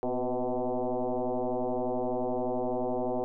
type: tone with frequency modulation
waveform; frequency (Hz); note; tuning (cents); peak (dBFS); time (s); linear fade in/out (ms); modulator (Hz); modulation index
sine; 130.81; C3; 0; -27; 0.03-3.24; 0; 125; 5.5
effects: none